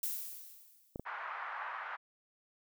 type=noise with exponential decay; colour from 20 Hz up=violet; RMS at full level=-35 dBFS; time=0.03-1.05 s; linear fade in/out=2 ms; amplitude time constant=220 ms
type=clicks; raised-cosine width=2 ms; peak=-27 dBFS; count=2; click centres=0.959 / 0.996 s
type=band-pass noise; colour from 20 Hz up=white; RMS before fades=-42 dBFS; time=1.05-1.97 s; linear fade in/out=20 ms; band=850 to 1600 Hz; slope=24 dB/octave
effects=none